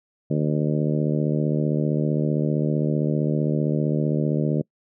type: harmonic tone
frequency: 75.4 Hz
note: D2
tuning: 46 cents sharp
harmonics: 2 / 3 / 4 / 5 / 6 / 7 / 8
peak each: -22 / -26 / -28 / -30 / -32 / -33 / -34 dBFS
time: 0.3-4.62 s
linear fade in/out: 10 ms
effects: noise-tail reverb RT60 0.1 s tail -26 dB re dry